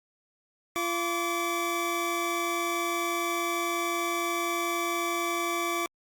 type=tone pair together; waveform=25% pulse; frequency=343.1 / 1154 Hz; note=F4 / D6; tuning=-31 / -31 cents; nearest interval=octave + major sixth; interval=2100 cents; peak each=-27 / -26 dBFS; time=0.76-5.86 s; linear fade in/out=0 ms; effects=Opus 48 kbps